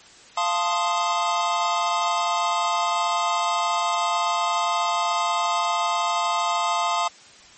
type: chord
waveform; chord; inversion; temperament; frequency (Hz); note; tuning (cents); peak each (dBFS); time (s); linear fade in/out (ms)
square; F dominant seventh; none; equal with one note detuned; 693.6 / 880 / 1046.5 / 1244.5; F5 / A5 / C6 / Eb6; -12 / 0 / 0 / 0; -27; 0.37-7.08; 5
effects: white hiss -48 dBFS RMS until 7.57 s + MP3 32 kbps